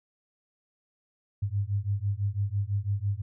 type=beating tone pair; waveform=sine; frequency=98 / 104 Hz; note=G2 / G#2; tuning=0 / +3 cents; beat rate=6 Hz; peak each=-29 dBFS; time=1.42-3.22 s; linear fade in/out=10 ms; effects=none